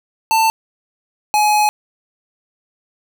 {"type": "tone pair in turn", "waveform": "square", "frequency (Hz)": [890, 842.4], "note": ["A5", "G#5"], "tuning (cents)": [20, 24], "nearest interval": "minor second", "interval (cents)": 96, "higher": "first", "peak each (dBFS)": -12, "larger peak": "neither", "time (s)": [[0.31, 0.5], [1.34, 1.69]], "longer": "second", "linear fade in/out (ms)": 0, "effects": []}